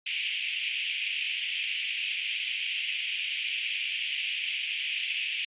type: band-pass noise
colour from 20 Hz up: pink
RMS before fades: -32 dBFS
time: 0.06-5.45 s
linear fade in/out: 5 ms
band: 2400 to 3100 Hz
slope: 48 dB/octave
effects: resampled to 8000 Hz